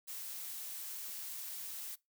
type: noise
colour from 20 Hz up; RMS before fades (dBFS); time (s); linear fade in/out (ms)
blue; -44; 0.07-1.96; 20
effects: noise-tail reverb RT60 0.2 s tail -22 dB re dry